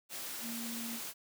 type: tone in noise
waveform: sine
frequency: 232.1 Hz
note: A#3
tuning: 7 cents flat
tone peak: -40 dBFS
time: 0.41-1 s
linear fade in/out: 50 ms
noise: white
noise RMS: -42 dBFS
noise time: 0.09-1.14 s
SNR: -1 dB
effects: high-pass 150 Hz 12 dB/octave